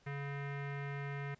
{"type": "tone with low-pass filter", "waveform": "square", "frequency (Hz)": 141.1, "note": "C#3", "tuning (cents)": 31, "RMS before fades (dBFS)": -41, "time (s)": [0.06, 1.35], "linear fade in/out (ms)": 10, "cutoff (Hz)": 2000, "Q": 3.9, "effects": ["pink hiss -69 dBFS RMS until 1.39 s", "resampled to 16000 Hz"]}